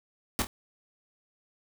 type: noise with echo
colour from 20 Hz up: pink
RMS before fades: -27 dBFS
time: 0.39-0.42 s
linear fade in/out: 0 ms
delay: 25 ms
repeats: 2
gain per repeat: -8 dB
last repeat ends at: 0.47 s
effects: none

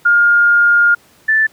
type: tone pair in turn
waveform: sine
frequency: 1415 / 1759.3 Hz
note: F6 / A6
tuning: +22 / -1 cents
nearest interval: major third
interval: 377 cents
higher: second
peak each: -7 / -9 dBFS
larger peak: first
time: 0.05-0.95 / 1.28-1.47 s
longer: first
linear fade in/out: 10 ms
effects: pink hiss -49 dBFS RMS until 1.52 s + high-pass 100 Hz 12 dB/octave

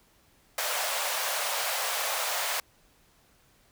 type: high-pass noise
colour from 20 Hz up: pink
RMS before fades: -30 dBFS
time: 0.58-2.6 s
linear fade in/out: 2 ms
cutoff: 540 Hz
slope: 48 dB/octave
effects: pink hiss -63 dBFS RMS until 3.71 s

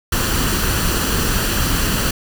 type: noise with comb filter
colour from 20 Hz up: pink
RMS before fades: -18 dBFS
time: 0.12-2.11 s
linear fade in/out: 5 ms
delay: 0.68 ms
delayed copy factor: +0.5
effects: none

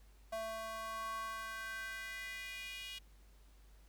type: tone with high-pass filter sweep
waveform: square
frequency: 222.2 Hz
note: A3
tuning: 17 cents sharp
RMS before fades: -44 dBFS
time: 0.32-2.99 s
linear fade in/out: 10 ms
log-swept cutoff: 720 to 2900 Hz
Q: 4.3
effects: added 50 Hz sine -59 dBFS peak until 3.88 s + pink hiss -70 dBFS RMS until 3.88 s

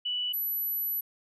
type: tone pair in turn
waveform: sine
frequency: 2960 / 11840 Hz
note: F#7 / F#9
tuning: 0 / 0 cents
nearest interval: 2 octaves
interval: 2400 cents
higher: second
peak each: -28 dBFS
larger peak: neither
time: 0.05-0.33 / 0.33-1.01 s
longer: second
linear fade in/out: 10 ms
effects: none

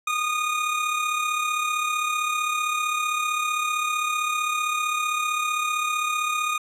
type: tone with amplitude modulation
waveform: 25% pulse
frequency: 1230 Hz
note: D#6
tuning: 20 cents flat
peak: -17 dBFS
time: 0.07-6.58 s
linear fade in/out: 5 ms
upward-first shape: sine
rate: 35.5 Hz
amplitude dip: 45%
effects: low-pass 11000 Hz 12 dB/octave

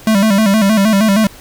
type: tone with vibrato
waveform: square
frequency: 207.7 Hz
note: G#3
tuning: in tune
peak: -9 dBFS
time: 0.07-1.27 s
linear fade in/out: 2 ms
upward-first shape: square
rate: 6.4 Hz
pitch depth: 96 cents each way
effects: pink hiss -38 dBFS RMS until 1.4 s

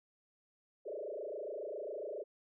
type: tone with frequency modulation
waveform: sine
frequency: 506 Hz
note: B4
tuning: 42 cents sharp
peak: -39 dBFS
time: 0.85-2.24 s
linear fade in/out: 20 ms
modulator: 27.3 Hz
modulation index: 4.2
effects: none

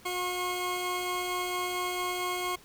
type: tone pair together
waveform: 20% pulse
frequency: 360 / 1084.4 Hz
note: F#4 / C#6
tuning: -47 / -38 cents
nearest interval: octave + perfect fifth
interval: 1909 cents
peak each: -28 dBFS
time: 0.05-2.56 s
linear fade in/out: 10 ms
effects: pink hiss -55 dBFS RMS until 2.64 s

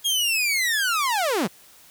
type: linear sweep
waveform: sawtooth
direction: down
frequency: 3300 to 146.83 Hz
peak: -17 dBFS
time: 0.04-1.48 s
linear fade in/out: 20 ms
effects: white hiss -51 dBFS RMS until 1.9 s

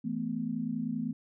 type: chord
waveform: sine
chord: E suspended fourth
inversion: none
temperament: equal with one note detuned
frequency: 164.81 / 220 / 250.2 Hz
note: E3 / A3 / B3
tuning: 0 / 0 / +23 cents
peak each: -38 / -34 / -34 dBFS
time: 0.04-1.13 s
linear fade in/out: 10 ms
effects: none

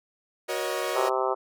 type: chord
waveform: sawtooth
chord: D# minor seventh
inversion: first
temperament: equal with one note detuned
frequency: 370 / 477.3 / 554.4 / 622.3 Hz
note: F#4 / A#4 / C#5 / D#5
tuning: 0 / +41 / 0 / 0 cents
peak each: -29 dBFS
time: 0.48-1.1 s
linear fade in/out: 20 ms
type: harmonic tone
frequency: 130 Hz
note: C3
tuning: 11 cents flat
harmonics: 3 / 4 / 5 / 6 / 7 / 8 / 9 / 10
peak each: -29 / -30 / -31 / -32 / -32 / -33 / -34 / -34 dBFS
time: 0.95-1.35 s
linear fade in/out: 20 ms
effects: none

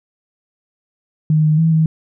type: tone with pitch steps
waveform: sine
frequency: 155 / 154 / 162.4 / 159 Hz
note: D#3 / D#3 / E3 / D#3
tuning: -6 / -17 / -26 / +38 cents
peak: -10 dBFS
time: 1.3-1.86 s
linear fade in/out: 2 ms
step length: 140 ms
effects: none

